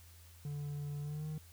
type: tone with pitch glide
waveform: triangle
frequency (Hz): 145.6 to 154.26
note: D3 to D#3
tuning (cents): -15 to -15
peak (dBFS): -36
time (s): 0.45-1.38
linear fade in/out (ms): 2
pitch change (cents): +100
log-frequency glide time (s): 1.01-1.27
effects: added 84 Hz sine -56 dBFS peak until 1.52 s + white hiss -62 dBFS RMS until 1.52 s